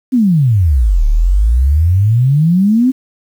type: exponential two-way sweep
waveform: sine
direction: down then up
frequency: 268.1 to 35.34 to 268.1 Hz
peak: -7 dBFS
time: 0.12-2.92 s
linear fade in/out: 20 ms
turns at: 1.06 s
effects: 7-bit